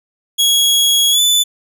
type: tone with pitch glide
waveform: sawtooth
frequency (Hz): 3324 to 3495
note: G#7 to A7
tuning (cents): +1 to -12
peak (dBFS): -7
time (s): 0.38-1.44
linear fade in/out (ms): 20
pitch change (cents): +87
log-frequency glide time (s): 1.11-1.2
effects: none